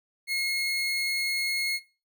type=tone; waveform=30% pulse; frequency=2161 Hz; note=C#7; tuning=45 cents flat; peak=-23 dBFS; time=0.27-1.8 s; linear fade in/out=50 ms; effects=noise-tail reverb RT60 0.3 s tail -17 dB re dry